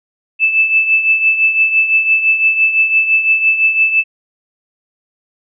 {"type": "tone with tremolo", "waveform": "sine", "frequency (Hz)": 2631, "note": "E7", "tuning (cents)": -4, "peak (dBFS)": -6, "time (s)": [0.39, 4.04], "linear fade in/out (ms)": 50, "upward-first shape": "triangle", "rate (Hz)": 5.9, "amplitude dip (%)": 70, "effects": []}